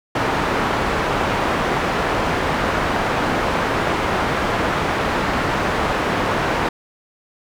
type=low-pass noise; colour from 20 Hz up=white; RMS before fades=-20 dBFS; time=0.15-6.69 s; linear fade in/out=5 ms; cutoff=1300 Hz; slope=12 dB/octave; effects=none